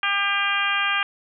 harmonic tone, 400 Hz, G4, 35 cents sharp, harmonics 2 / 3 / 4 / 5 / 6 / 7 / 8, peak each -32 / -26 / -25 / -31 / -26 / -28 / -30 dBFS, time 0.03-1.03 s, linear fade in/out 2 ms, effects none

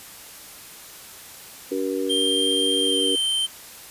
harmonic tone, 95.3 Hz, G2, 48 cents flat, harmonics 3 / 4 / 5, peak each -27 / -27 / -27 dBFS, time 1.71-3.16 s, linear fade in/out 10 ms
square tone with pitch glide, 3177 to 3115 Hz, G7 to G7, +23 to -12 cents, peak -21 dBFS, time 2.09-3.47 s, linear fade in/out 20 ms, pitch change -35 cents, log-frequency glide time 2.82-3.15 s
effects white hiss -42 dBFS RMS until 3.9 s + resampled to 32000 Hz

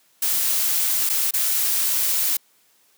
blue noise with dropouts, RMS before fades -21 dBFS, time 0.22-2.37 s, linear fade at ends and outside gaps 5 ms, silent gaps 1.093-1.097 / 1.309-1.336 s, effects white hiss -60 dBFS RMS until 2.97 s + high-pass 150 Hz 12 dB/octave

